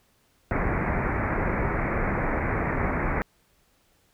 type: low-pass noise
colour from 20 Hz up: pink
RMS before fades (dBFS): -26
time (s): 0.51-3.22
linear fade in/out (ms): 0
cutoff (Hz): 2300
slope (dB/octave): 96
effects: pink hiss -65 dBFS RMS until 4.13 s